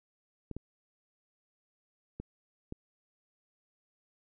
clicks, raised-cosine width 3 ms, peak -26 dBFS, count 4, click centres 0.513 / 0.566 / 2.2 / 2.724 s, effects none

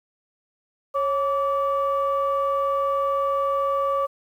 sine tone pair together, 550.3 / 1156 Hz, C#5 / D6, -13 / -28 cents, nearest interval octave + minor second, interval 1285 cents, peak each -22 dBFS, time 0.94-4.07 s, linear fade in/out 20 ms, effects tanh soft clip ceiling -14 dBFS + 9-bit

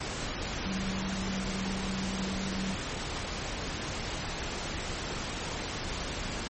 sine tone in noise, 191.1 Hz, G3, 44 cents flat, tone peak -33 dBFS, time 0.65-2.75 s, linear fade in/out 10 ms, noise pink, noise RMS -35 dBFS, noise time 0-6.48 s, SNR -1 dB, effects MP3 32 kbps

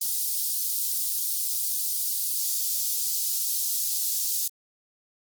white high-pass noise, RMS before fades -27 dBFS, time 0.01-4.48 s, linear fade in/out 5 ms, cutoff 4500 Hz, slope 24 dB/octave, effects Opus 32 kbps

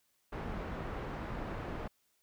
pink low-pass noise, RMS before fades -40 dBFS, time 0.32-1.88 s, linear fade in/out 10 ms, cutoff 1500 Hz, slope 12 dB/octave, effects white hiss -75 dBFS RMS until 2.22 s

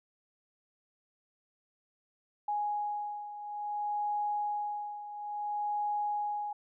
sine beating tone pair, 830.6 / 831.18 Hz, G#5 / G#5, 0 / +1 cents, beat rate 0.58 Hz, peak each -33 / -38 dBFS, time 2.48-6.53 s, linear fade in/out 5 ms, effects none

